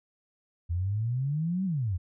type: exponential two-way sweep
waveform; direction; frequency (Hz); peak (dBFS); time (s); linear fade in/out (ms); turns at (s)
sine; up then down; 82.5 to 196 to 82.5; -26; 0.69-1.98; 20; 1.65
effects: none